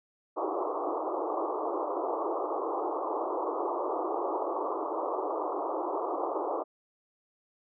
pink band-pass noise, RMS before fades -32 dBFS, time 0.36-6.64 s, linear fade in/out 20 ms, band 310 to 1200 Hz, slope 96 dB/octave, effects none

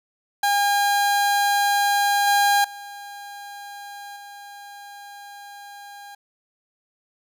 30% pulse tone with level steps, 810 Hz, G#5, 43 cents flat, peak -15 / -13 / -33 / -36 dBFS, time 0.43-6.15 s, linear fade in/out 5 ms, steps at 2.27 / 2.64 / 4.16 s, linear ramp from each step 5 ms, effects none

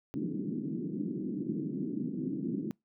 white band-pass noise, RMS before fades -35 dBFS, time 0.14-2.71 s, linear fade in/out 0 ms, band 150 to 340 Hz, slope 48 dB/octave, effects noise-tail reverb RT60 0.2 s tail -26 dB re dry

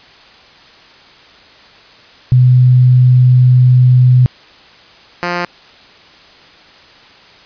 sine / 5% pulse tone pair in turn, 126 / 175.48 Hz, B2 / F3, +35 / +9 cents, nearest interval tritone, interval 574 cents, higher second, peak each -4 dBFS, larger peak neither, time 2.32-4.26 / 5.23-5.45 s, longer first, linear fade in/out 0 ms, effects white hiss -41 dBFS RMS until 7.45 s + resampled to 11025 Hz

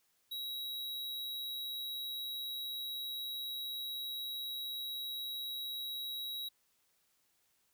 square tone, 3859 Hz, B7, 41 cents flat, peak -39 dBFS, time 0.31-6.49 s, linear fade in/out 10 ms, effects white hiss -75 dBFS RMS until 7.73 s

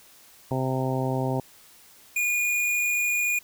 harmonic tone, 130.81 Hz, C3, in tune, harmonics 1 / 2 / 3 / 4 / 5 / 6 / 7, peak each -27 / -30 / -32 / -33 / -34 / -35 / -35 dBFS, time 0.51-1.4 s, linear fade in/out 2 ms
square tone, 2439 Hz, D#7, 35 cents flat, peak -23 dBFS, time 2.16-3.39 s, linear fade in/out 5 ms
effects white hiss -53 dBFS RMS until 3.43 s

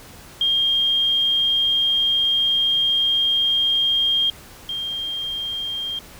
sine tone pair in turn, 3216 / 3201 Hz, G7 / G7, +44 / +36 cents, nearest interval unison, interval 8 cents, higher first, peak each -16 / -24 dBFS, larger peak first, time 0.41-4.3 / 4.69-5.99 s, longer first, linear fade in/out 2 ms, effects pink hiss -43 dBFS RMS until 6.19 s

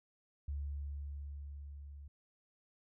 sine tone with level ramp, 71.4 Hz, D2, 48 cents flat, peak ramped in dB -36 to -48 dBFS, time 0.48-2.08 s, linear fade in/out 5 ms, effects none

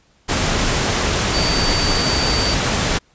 sine tone in noise, 4600 Hz, D8, 37 cents flat, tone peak -21 dBFS, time 1.33-2.55 s, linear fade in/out 20 ms, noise pink, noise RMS -18 dBFS, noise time 0.28-2.99 s, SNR -6 dB, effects pink hiss -57 dBFS RMS until 3.14 s + resampled to 16000 Hz

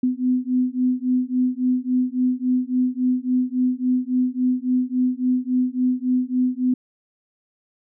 sine beating tone pair, 250.8 / 254.4 Hz, B3 / C4, +27 / -48 cents, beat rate 3.6 Hz, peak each -21 / -21 dBFS, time 0.03-6.74 s, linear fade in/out 5 ms, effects none

